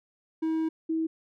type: tone pair in turn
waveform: triangle / sine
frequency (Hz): 320.4 / 322.4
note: E4 / E4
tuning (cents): -49 / -38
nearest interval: unison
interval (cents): 11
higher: second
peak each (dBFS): -23 / -25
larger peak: first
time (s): 0.42-0.69 / 0.89-1.07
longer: first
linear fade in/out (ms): 10
effects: none